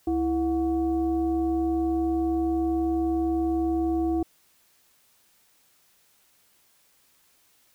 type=tone with frequency modulation; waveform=sine; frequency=329.6 Hz; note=E4; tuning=in tune; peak=-22 dBFS; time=0.07-4.23 s; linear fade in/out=5 ms; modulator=398 Hz; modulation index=0.56; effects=white hiss -63 dBFS RMS until 7.74 s